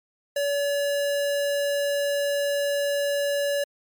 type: tone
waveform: square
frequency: 570 Hz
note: C#5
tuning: 48 cents sharp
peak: -23 dBFS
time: 0.36-3.64 s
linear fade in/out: 5 ms
effects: MP3 96 kbps